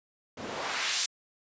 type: noise with band-pass filter sweep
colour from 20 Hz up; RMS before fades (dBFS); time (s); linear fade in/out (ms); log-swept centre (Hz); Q
white; -32; 0.37-1.06; 5; 210 to 6000; 0.74
effects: resampled to 16000 Hz